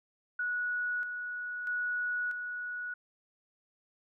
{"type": "tone with tremolo", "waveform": "sine", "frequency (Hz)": 1465, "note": "F#6", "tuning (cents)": -18, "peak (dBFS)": -30, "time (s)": [0.39, 2.94], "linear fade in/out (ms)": 5, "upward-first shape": "square", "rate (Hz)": 0.78, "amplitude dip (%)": 45, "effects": []}